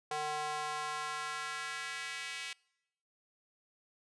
square tone with high-pass filter sweep, 151.3 Hz, D#3, 48 cents flat, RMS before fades -39 dBFS, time 0.11-2.53 s, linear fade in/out 2 ms, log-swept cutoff 680 to 2400 Hz, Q 1.9, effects noise-tail reverb RT60 0.9 s tail -26 dB re dry + resampled to 22050 Hz

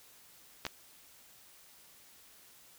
clicks, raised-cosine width 0.2 ms, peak -18 dBFS, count 2, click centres 0.652 / 0.666 s, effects white hiss -59 dBFS RMS until 2.78 s

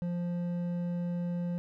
triangle tone with hard clipping, 174.61 Hz, F3, in tune, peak -32 dBFS, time 0.02-1.58 s, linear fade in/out 0 ms, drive 10 dB, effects none

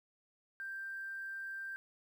sine tone with quantisation, 1576 Hz, G6, 9 cents sharp, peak -40 dBFS, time 0.6-1.76 s, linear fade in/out 0 ms, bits 11, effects none

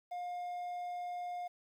triangle tone with quantisation, 711 Hz, F5, 31 cents sharp, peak -36 dBFS, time 0.11-1.48 s, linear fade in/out 10 ms, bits 11, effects none

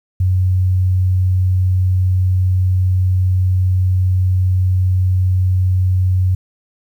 sine tone, 92.5 Hz, F#2, in tune, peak -11 dBFS, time 0.2-6.35 s, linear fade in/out 5 ms, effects 8-bit

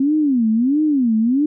sine tone with vibrato, 260 Hz, C4, 11 cents flat, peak -13 dBFS, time 0-1.46 s, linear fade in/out 5 ms, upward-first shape sine, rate 1.5 Hz, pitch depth 300 cents each way, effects none

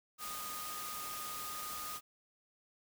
sine tone in noise, 1234 Hz, D#6, 15 cents flat, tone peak -44 dBFS, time 0.18-2.01 s, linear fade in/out 50 ms, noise white, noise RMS -44 dBFS, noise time 0.18-2.01 s, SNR -3 dB, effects none

